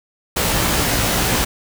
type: noise with comb filter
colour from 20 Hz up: pink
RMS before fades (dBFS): -18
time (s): 0.36-1.45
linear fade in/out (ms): 10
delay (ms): 17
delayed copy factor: +0.9
effects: none